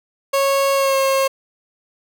30% pulse tone with pitch glide, 550 to 539 Hz, C#5 to C#5, -14 to -49 cents, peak -12 dBFS, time 0.33-1.28 s, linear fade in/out 10 ms, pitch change -35 cents, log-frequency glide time 0.74-0.97 s, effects none

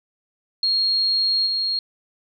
sine tone with level steps, 4265 Hz, C8, 32 cents sharp, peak -17 / -20 dBFS, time 0.63-1.79 s, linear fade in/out 2 ms, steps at 1.46 s, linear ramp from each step 10 ms, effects none

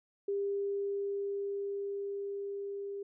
sine tone with level ramp, 400 Hz, G4, 35 cents sharp, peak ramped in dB -30 to -37 dBFS, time 0.28-3.03 s, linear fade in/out 5 ms, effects none

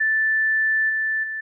sine tone with level steps, 1760 Hz, A6, in tune, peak -17 / -20 / -26 dBFS, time 0-1.41 s, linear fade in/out 10 ms, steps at 0.89 / 1.23 s, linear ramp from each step 10 ms, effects none

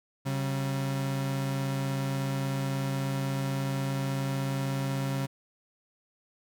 35% pulse tone pair together, 136.1 / 192.47 Hz, C#3 / G3, -31 / -31 cents, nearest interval tritone, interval 600 cents, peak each -27 / -36 dBFS, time 0.25-5.27 s, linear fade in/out 20 ms, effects none

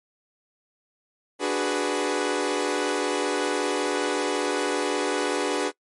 sawtooth chord, G# half-diminished seventh, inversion second, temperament equal, 293.7 / 370 / 415.3 / 493.9 Hz, D4 / F#4 / G#4 / B4, 0 / 0 / 0 / 0 cents, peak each -25 dBFS, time 1.39-5.72 s, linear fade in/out 50 ms, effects noise-tail reverb RT60 0.1 s tail -24 dB re dry + MP3 48 kbps

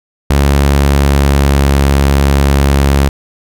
sawtooth tone with pitch glide, 70.1 to 69.54 Hz, C#2 to C#2, +20 to +6 cents, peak -3 dBFS, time 0.3-3.09 s, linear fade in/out 5 ms, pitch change -14 cents, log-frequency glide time 0.81-1.73 s, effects none

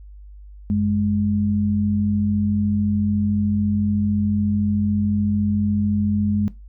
sine tone pair together, 93.92 / 207.7 Hz, F#2 / G#3, +26 / 0 cents, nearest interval octave + major second, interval 1374 cents, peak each -23 / -18 dBFS, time 0.7-6.48 s, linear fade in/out 0 ms, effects noise-tail reverb RT60 0.2 s tail -17 dB re dry + added 50 Hz sine -38 dBFS peak until 6.68 s

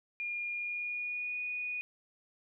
sine tone with pitch glide, 2419 to 2467 Hz, D#7 to D#7, -49 to -15 cents, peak -34 dBFS, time 0.2-1.81 s, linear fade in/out 0 ms, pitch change +34 cents, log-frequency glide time 0.52-1.4 s, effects none

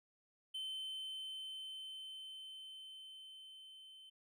triangle tone with level ramp, 3075 Hz, G7, 34 cents flat, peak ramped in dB -39 to -54 dBFS, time 0.54-4.1 s, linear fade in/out 10 ms, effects none

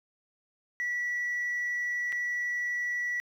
sine tone with dropouts, 1948 Hz, B6, 24 cents flat, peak -27 dBFS, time 0.8-3.2 s, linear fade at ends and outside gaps 0 ms, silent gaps 2.122-2.126 s, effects tanh soft clip ceiling -26 dBFS + 10-bit

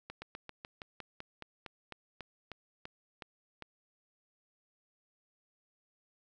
slowing click train, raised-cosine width 0.3 ms, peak -27 dBFS, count 16, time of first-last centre 0.1-3.623 s, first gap 120 ms, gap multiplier 1.09, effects none

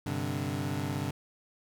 25% pulse chord, G suspended fourth, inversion none, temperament equal with one note detuned, 98 / 130.28 / 146.83 Hz, G2 / C3 / D3, 0 / -7 / 0 cents, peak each -32 dBFS, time 0.06-1.11 s, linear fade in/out 5 ms, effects none

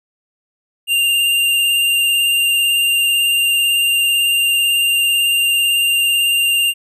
square tone with vibrato, 2794 Hz, F7, in tune, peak -13 dBFS, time 0.87-6.74 s, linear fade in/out 50 ms, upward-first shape sine, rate 18 Hz, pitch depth 17 cents each way, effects none

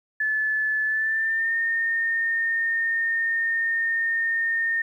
sine tone with pitch glide, 1733 to 1828.6 Hz, A6 to A#6, -27 to -34 cents, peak -21 dBFS, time 0.2-4.82 s, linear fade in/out 5 ms, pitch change +93 cents, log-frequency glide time 0.85-1.56 s, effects 10-bit

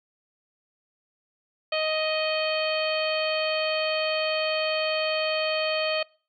harmonic tone, 625 Hz, D#5, 8 cents sharp, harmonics 1 / 2 / 3 / 4 / 5 / 6 / 7, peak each -26 / -34 / -37 / -31 / -32 / -44 / -34 dBFS, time 1.72-6.03 s, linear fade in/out 5 ms, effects noise-tail reverb RT60 0.4 s tail -25 dB re dry

